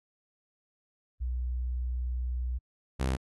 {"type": "tone pair in turn", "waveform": ["sine", "sawtooth"], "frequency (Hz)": [61.74, 65.41], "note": ["B1", "C2"], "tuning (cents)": [0, 0], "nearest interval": "minor second", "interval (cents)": 100, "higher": "second", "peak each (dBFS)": [-29, -23], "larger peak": "second", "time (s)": [[1.2, 2.59], [2.99, 3.17]], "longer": "first", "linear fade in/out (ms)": 20, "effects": ["AAC 32 kbps"]}